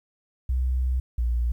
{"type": "tone pair in turn", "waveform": "sine", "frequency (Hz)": [63.5, 59.31], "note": ["B1", "A#1"], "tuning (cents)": [49, 31], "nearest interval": "minor second", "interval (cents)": 118, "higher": "first", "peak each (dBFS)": -21, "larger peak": "neither", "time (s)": [[0.49, 1], [1.18, 1.52]], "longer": "first", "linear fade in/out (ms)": 5, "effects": ["10-bit"]}